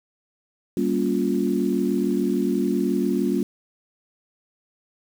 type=chord; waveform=sine; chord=G half-diminished seventh; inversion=none; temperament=just; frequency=196 / 235.2 / 282.2 / 352.8 Hz; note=G3 / Bb3 / Db4 / F4; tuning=0 / +16 / +31 / +18 cents; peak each=-25 dBFS; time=0.77-3.43 s; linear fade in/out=2 ms; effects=7-bit